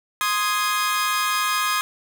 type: chord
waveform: sawtooth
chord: Ab major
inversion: first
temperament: equal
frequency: 1046.5 / 1244.5 / 1661.2 Hz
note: C6 / Eb6 / Ab6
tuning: 0 / 0 / 0 cents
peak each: -22 / -19 / -23 dBFS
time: 0.21-1.81 s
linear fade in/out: 0 ms
effects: none